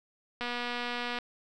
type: click train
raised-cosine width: 0.3 ms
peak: -19 dBFS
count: 189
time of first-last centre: 0.41-1.187 s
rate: 242 Hz
effects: none